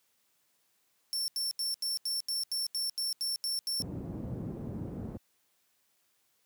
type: tone bursts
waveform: sawtooth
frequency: 5420 Hz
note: E8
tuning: 47 cents sharp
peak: -28 dBFS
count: 12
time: 1.13-3.821 s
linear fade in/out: 0 ms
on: 150 ms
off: 81 ms
type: low-pass noise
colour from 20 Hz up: pink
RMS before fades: -35 dBFS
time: 3.8-5.17 s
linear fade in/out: 2 ms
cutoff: 290 Hz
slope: 12 dB/octave
effects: white hiss -73 dBFS RMS until 6.45 s + high-pass 100 Hz 12 dB/octave